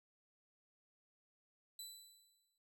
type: tone with exponential decay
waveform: 20% pulse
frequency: 3981 Hz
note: B7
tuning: 13 cents sharp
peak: -40 dBFS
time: 1.79-2.58 s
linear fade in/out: 2 ms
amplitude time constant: 170 ms
effects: none

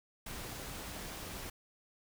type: noise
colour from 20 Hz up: pink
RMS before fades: -44 dBFS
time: 0.26-1.5 s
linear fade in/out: 5 ms
effects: none

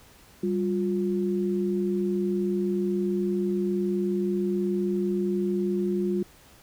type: tone pair together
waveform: sine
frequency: 196 / 354.8 Hz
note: G3 / F4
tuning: 0 / +27 cents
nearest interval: minor seventh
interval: 1027 cents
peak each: -26 dBFS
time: 0.43-6.23 s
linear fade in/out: 5 ms
effects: pink hiss -54 dBFS RMS until 6.62 s

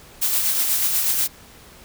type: noise with tremolo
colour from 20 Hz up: blue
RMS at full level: -19 dBFS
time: 0.21-1.28 s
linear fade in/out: 20 ms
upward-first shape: sine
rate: 8.2 Hz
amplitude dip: 35%
effects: pink hiss -46 dBFS RMS until 1.84 s

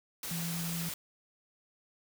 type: tone in noise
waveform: sine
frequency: 168.5 Hz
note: E3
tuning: 38 cents sharp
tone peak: -35 dBFS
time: 0.31-0.89 s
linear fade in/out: 2 ms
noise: white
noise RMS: -39 dBFS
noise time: 0.23-0.94 s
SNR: +1 dB
effects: none

